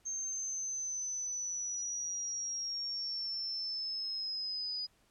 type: linear sweep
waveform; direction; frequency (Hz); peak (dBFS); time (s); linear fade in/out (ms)
sine; down; 6370 to 4934; -35; 0.05-4.87; 20
effects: pink hiss -70 dBFS RMS until 5.1 s + low-pass 12000 Hz 12 dB/octave